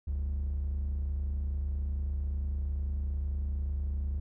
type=tone pair together; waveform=triangle; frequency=42.28 / 71.1 Hz; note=E1 / C#2; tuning=+45 / +45 cents; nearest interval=major sixth; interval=900 cents; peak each=-34 / -27 dBFS; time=0.07-4.2 s; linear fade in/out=10 ms; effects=tanh soft clip ceiling -25 dBFS